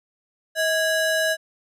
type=ring-modulated tone; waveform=square; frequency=1145 Hz; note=D6; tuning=44 cents flat; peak=-17 dBFS; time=0.55-1.37 s; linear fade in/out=50 ms; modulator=506 Hz; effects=resampled to 32000 Hz